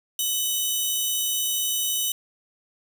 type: tone pair together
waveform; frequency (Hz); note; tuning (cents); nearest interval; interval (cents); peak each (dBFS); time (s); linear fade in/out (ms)
10% pulse; 2988 / 3749; F#7 / A#7; +16 / +9; major third; 393; -16 / -21; 0.19-2.12; 2
effects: none